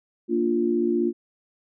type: chord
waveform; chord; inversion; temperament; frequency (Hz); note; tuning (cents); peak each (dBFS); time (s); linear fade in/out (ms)
sine; Bb major; none; equal; 233.1 / 293.7 / 349.2; Bb3 / D4 / F4; 0 / 0 / 0; -25 / -27 / -22; 0.28-1.13; 50
effects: none